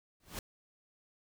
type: noise with exponential growth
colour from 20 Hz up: pink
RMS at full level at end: -36 dBFS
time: 0.2-0.39 s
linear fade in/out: 2 ms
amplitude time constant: 41 ms
effects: none